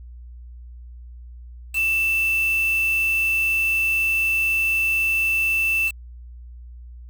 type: tone with quantisation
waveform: sine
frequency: 2662 Hz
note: E7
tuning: 16 cents sharp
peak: -18 dBFS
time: 1.73-5.92 s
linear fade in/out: 50 ms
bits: 5
effects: added 60 Hz sine -37 dBFS peak until 7.09 s